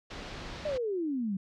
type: low-pass noise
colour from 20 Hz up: pink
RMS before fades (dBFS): -42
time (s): 0.1-0.78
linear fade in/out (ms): 10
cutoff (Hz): 5200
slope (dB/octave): 24
type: exponential sweep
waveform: sine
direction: down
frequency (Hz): 622.3 to 185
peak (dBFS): -29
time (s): 0.65-1.37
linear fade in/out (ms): 5
effects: none